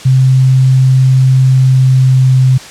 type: tone with pitch glide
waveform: sine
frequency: 130.81 to 129.83 Hz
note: C3 to C3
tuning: 0 to -13 cents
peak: -4 dBFS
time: 0.05-2.58 s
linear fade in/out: 10 ms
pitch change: -13 cents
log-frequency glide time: 1.54-2.45 s
effects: white hiss -30 dBFS RMS until 2.7 s + low-pass 7000 Hz 12 dB/octave